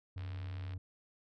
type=tone; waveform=triangle; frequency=92.5 Hz; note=F#2; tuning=in tune; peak=-37 dBFS; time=0.16-0.78 s; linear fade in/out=5 ms
type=click train; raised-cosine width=0.3 ms; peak=-37 dBFS; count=41; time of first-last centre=0.18-0.736 s; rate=72 Hz
effects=none